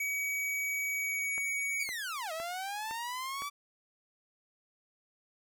square tone with pitch glide, 2266 to 2248 Hz, C#7 to C#7, +37 to +24 cents, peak -32 dBFS, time 0-1.84 s, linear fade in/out 5 ms, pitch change -13 cents, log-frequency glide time 0.91-1.4 s
click train, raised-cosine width 0.5 ms, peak -29 dBFS, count 5, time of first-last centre 1.38-3.421 s, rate 1.96 Hz
sawtooth linear two-way sweep, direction down then up, 2442 to 627 to 1165 Hz, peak -32 dBFS, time 1.79-3.5 s, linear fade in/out 20 ms, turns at 2.32 s
effects none

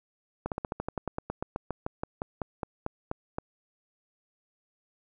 slowing click train, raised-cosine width 1 ms, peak -17 dBFS, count 22, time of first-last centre 0.46-3.385 s, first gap 58 ms, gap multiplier 1.08, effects none

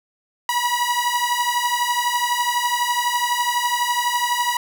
sawtooth beating tone pair, 963 / 975 Hz, B5 / B5, -44 / -23 cents, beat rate 12 Hz, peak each -18 dBFS, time 0.49-4.57 s, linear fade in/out 2 ms, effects none

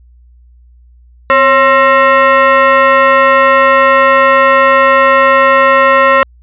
sine tone with frequency modulation, 256.8 Hz, C4, 32 cents flat, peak -4 dBFS, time 1.3-6.23 s, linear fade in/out 0 ms, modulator 802 Hz, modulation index 2.2, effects added 60 Hz sine -39 dBFS peak until 6.42 s + resampled to 8000 Hz

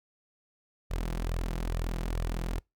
sawtooth tone with flanger, 41.92 Hz, E1, 30 cents sharp, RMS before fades -32 dBFS, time 0.9-2.6 s, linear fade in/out 20 ms, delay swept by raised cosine 1.6 to 6 ms, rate 2.3 Hz, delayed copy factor +0.55, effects noise-tail reverb RT60 0.2 s tail -26 dB re dry

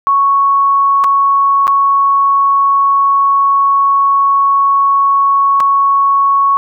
sine tone with dropouts, 1108.7 Hz, C#6, in tune, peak -7 dBFS, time 0.07-6.57 s, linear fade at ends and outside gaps 0 ms, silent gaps 1.039-1.043 / 1.67-1.678 / 5.602-5.605 s, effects none

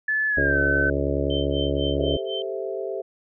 sine tone with pitch glide, 1731 to 1524.4 Hz, A6 to G6, -29 to -49 cents, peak -20 dBFS, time 0.08-0.9 s, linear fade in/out 5 ms, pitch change -220 cents, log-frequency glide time 0.28-0.59 s
harmonic tone, 70.1 Hz, C#2, 20 cents sharp, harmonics 1 / 2 / 4 / 5 / 6 / 7 / 8 / 9, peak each -27 / -30 / -28 / -30 / -29 / -33 / -29 / -32 dBFS, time 0.37-2.17 s, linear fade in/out 5 ms
sine tone with tremolo, 3100 Hz, G7, 20 cents flat, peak -28 dBFS, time 1.3-2.42 s, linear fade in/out 2 ms, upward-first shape sine, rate 4 Hz, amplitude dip 100%
sine chord, A minor seventh, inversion third, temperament equal, 392 / 440 / 523.3 / 659.3 Hz, G4 / A4 / C5 / E5, 0 / 0 / 0 / 0 cents, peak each -30 / -33 / -33 / -33 dBFS, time 1.98-3.02 s, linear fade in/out 10 ms
effects none

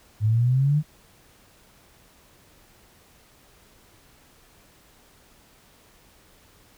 sine exponential sweep, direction up, 103.83 to 155.3 Hz, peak -17 dBFS, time 0.2-0.83 s, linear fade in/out 50 ms, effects pink hiss -56 dBFS RMS until 6.77 s

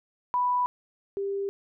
sine tone pair in turn, 987.8 / 396.4 Hz, B5 / G4, 0 / +19 cents, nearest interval octave + major third, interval 1581 cents, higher first, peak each -22 / -27 dBFS, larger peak first, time 0.34-0.66 / 1.17-1.49 s, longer neither, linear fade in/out 0 ms, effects none

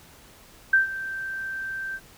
sine tone with ADSR envelope, 1564 Hz, G6, 4 cents flat, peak -13 dBFS, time 0.73-2 s, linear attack 6 ms, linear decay 130 ms, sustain -16 dB, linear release 53 ms, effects pink hiss -51 dBFS RMS until 2.17 s

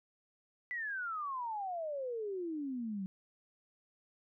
sine exponential sweep, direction down, 2003 to 185 Hz, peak -36 dBFS, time 0.71-3.06 s, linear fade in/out 0 ms, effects none

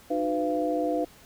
sine tone cluster, 305.3 / 364.7 / 502 / 685 Hz, D#4 / F#4 / B4 / F5, -33 / -25 / +28 / -34 cents, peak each -28 / -35 / -29 / -29 dBFS, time 0.1-1.05 s, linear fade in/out 10 ms, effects pink hiss -53 dBFS RMS until 1.25 s

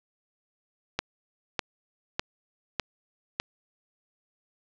click train, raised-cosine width 0.2 ms, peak -8 dBFS, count 5, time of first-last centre 0.99-3.4 s, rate 1.66 Hz, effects low-pass 5000 Hz 12 dB/octave + 8-bit

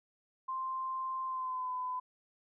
sine tone with pitch glide, 1046.5 to 1007.9 Hz, C6 to B5, 0 to +35 cents, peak -34 dBFS, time 0.48-2 s, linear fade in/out 10 ms, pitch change -65 cents, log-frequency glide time 1.25-1.72 s, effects none

